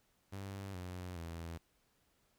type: tone with pitch steps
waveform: sawtooth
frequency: 98 / 90.39 / 83.37 Hz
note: G2 / F#2 / E2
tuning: 0 / -40 / +20 cents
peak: -39 dBFS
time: 0.32-1.58 s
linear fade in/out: 10 ms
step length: 420 ms
effects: pink hiss -75 dBFS RMS until 2.38 s